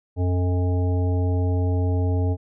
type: harmonic tone with a mistuned harmonic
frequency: 90.5 Hz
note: F#2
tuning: 38 cents flat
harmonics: 1 / 3 / 5 / 7 / 9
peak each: -19 / -29 / -31 / -36 / -38 dBFS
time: 0.16-2.37 s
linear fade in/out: 50 ms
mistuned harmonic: 5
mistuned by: -45 cents
effects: none